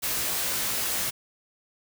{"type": "noise with comb filter", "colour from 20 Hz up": "white", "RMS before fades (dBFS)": -28, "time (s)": [0.02, 1.11], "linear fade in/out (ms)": 20, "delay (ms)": 17, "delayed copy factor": 0.7, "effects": []}